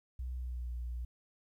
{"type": "tone with pitch glide", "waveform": "sine", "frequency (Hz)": [62.7, 60.15], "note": ["B1", "B1"], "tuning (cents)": [27, -45], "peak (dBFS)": -35, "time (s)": [0.19, 1.05], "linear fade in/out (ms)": 5, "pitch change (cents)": -72, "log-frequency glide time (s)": [0.36, 0.71], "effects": ["tanh soft clip ceiling -33 dBFS", "12-bit"]}